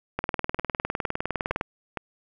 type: two click trains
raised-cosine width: 0.5 ms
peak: -14 / -11 dBFS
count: 4 / 29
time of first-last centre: 0.59-1.972 / 0.19-1.611 s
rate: 2.17 / 19.7 Hz
effects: none